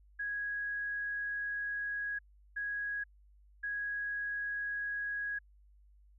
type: tone bursts at uneven times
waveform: sine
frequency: 1658 Hz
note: G#6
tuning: 3 cents flat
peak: -34 dBFS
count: 3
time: 0.19-2.19 / 2.56-3.04 / 3.63-5.39 s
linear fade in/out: 10 ms
effects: added 50 Hz sine -59 dBFS peak until 6.18 s